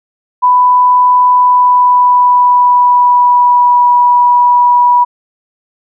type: tone with pitch glide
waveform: sine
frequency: 994 to 975.2 Hz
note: B5 to B5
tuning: +11 to -22 cents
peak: -4 dBFS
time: 0.42-5.05 s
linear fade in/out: 20 ms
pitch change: -33 cents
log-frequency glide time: 1.3-3.89 s
effects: none